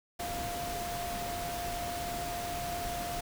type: tone in noise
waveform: sine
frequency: 698.5 Hz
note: F5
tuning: in tune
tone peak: -36 dBFS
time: 0.19-3.21 s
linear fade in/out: 10 ms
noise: pink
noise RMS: -39 dBFS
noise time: 0.19-3.21 s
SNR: 0 dB
effects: none